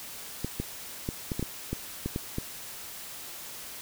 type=clicks; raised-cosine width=3 ms; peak=-17 dBFS; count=10; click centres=0.446 / 0.6 / 1.089 / 1.318 / 1.395 / 1.427 / 1.73 / 2.06 / 2.161 / 2.384 s; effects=white hiss -42 dBFS RMS until 3.81 s